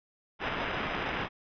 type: noise with sample-and-hold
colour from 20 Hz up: white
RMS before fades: -33 dBFS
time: 0.39-1.29 s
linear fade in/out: 50 ms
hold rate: 4410 Hz
effects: resampled to 11025 Hz